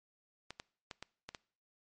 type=clicks; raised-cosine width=0.2 ms; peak=-26 dBFS; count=6; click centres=0.506 / 0.599 / 0.912 / 1.026 / 1.29 / 1.348 s; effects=noise-tail reverb RT60 0.5 s tail -23 dB re dry + MP3 48 kbps